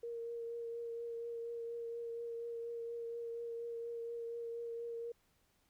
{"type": "tone with vibrato", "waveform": "sine", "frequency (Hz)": 466.2, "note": "A#4", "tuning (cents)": 0, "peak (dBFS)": -40, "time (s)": [0.03, 5.12], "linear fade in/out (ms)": 5, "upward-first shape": "triangle", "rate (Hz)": 4.2, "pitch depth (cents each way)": 18, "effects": ["pink hiss -75 dBFS RMS until 5.69 s"]}